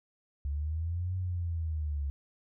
sine linear two-way sweep, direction up then down, 69.3 to 93.1 to 69.3 Hz, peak -30 dBFS, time 0.45-2.1 s, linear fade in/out 0 ms, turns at 1.16 s, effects none

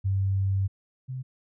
sine tone pair in turn, 97 / 129.48 Hz, G2 / C3, -18 / -18 cents, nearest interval perfect fourth, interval 500 cents, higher second, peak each -22 / -31 dBFS, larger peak first, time 0.04-0.68 / 1.08-1.23 s, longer first, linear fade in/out 20 ms, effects none

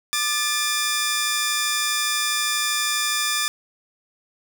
10% pulse tone pair together, 1200 / 1743.8 Hz, D6 / A6, +37 / -16 cents, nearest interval tritone, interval 647 cents, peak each -15 dBFS, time 0.13-3.48 s, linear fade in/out 0 ms, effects none

